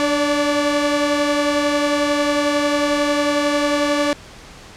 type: tone pair together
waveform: sawtooth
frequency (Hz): 293.7 / 576.3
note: D4 / D5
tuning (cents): 0 / -33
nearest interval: octave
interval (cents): 1167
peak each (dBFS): -15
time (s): 0-4.13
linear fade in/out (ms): 0
effects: pink hiss -40 dBFS RMS until 4.76 s + low-pass 7000 Hz 12 dB/octave